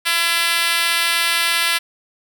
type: tone with high-pass filter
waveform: 5% pulse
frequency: 336.9 Hz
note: E4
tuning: 38 cents sharp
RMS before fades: -18 dBFS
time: 0.05-1.79 s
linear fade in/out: 20 ms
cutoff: 1400 Hz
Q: 0.68
effects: none